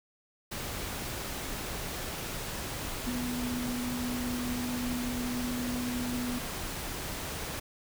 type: tone in noise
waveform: sine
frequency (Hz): 246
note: B3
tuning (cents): -7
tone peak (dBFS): -32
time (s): 3.06-6.39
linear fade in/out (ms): 10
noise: pink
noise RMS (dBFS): -37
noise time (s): 0.51-7.6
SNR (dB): +2
effects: none